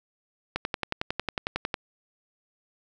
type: click train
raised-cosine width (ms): 0.3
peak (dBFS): -11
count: 14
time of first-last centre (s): 0.56-1.742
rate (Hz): 11
effects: none